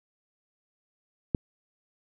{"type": "click", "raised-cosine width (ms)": 3, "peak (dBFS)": -11, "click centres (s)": 1.348, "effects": []}